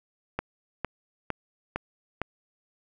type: click train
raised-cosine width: 0.5 ms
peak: -13 dBFS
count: 5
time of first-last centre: 0.39-2.216 s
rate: 2.19 Hz
effects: none